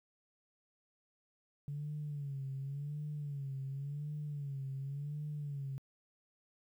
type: tone with vibrato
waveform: sine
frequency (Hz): 142.2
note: C#3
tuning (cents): +45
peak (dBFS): -37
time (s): 1.68-5.78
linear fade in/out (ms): 0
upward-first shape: sine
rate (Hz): 0.91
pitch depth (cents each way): 91
effects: tanh soft clip ceiling -33 dBFS + 12-bit